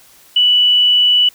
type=tone; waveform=sine; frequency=2960 Hz; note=F#7; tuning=in tune; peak=-8 dBFS; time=0.36-1.29 s; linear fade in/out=5 ms; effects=white hiss -46 dBFS RMS until 1.34 s